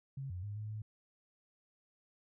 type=tone with pitch steps; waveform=sine; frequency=136 / 90.5 / 103 / 106.7 / 107.5 Hz; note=C#3 / F#2 / G#2 / G#2 / A2; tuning=-33 / -38 / -14 / +47 / -40 cents; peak=-39 dBFS; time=0.17-0.82 s; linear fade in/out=5 ms; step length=130 ms; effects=none